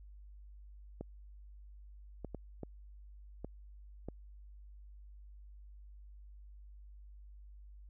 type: clicks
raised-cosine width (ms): 2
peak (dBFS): -28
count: 6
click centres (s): 1.01 / 2.247 / 2.347 / 2.633 / 3.446 / 4.086
effects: added 50 Hz sine -51 dBFS peak until 7.89 s